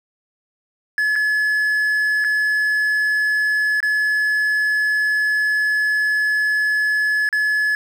triangle tone with dropouts, 1709 Hz, G#6, 49 cents sharp, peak -14 dBFS, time 0.98-7.75 s, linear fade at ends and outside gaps 1 ms, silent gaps 1.156-1.16 / 2.242-2.246 / 3.804-3.828 / 7.29-7.327 s, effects 8-bit

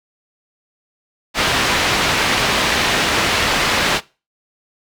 white low-pass noise, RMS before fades -17 dBFS, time 1.34-4.01 s, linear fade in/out 50 ms, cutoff 3200 Hz, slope 12 dB/octave, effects noise-tail reverb RT60 0.3 s tail -21 dB re dry

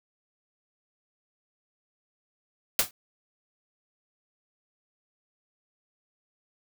white noise with exponential decay, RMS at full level -18 dBFS, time 2.79-2.91 s, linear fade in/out 2 ms, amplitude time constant 26 ms, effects none

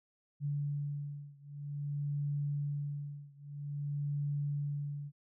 sine beating tone pair, 144.1 / 144.61 Hz, D3 / D3, -33 / -26 cents, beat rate 0.51 Hz, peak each -37 / -38 dBFS, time 0.4-5.12 s, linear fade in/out 50 ms, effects none

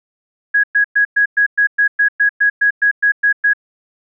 sine tone bursts, 1661.2 Hz, G#6, in tune, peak -9 dBFS, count 15, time 0.54-3.535 s, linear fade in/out 10 ms, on 97 ms, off 110 ms, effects none

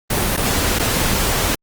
pink noise with dropouts, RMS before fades -18 dBFS, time 0.1-1.55 s, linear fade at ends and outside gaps 5 ms, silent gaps 0.367-0.374 / 0.788-0.795 s, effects Opus 24 kbps

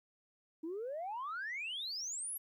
sine exponential sweep, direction up, 307.6 to 11840 Hz, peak -37 dBFS, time 0.63-2.38 s, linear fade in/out 10 ms, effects tanh soft clip ceiling -35 dBFS + 13-bit

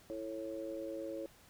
harmonic tone, 110 Hz, A2, in tune, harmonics 3 / 4 / 5, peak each -43 / -47 / -42 dBFS, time 0.1-1.26 s, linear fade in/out 0 ms, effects pink hiss -62 dBFS RMS until 1.49 s

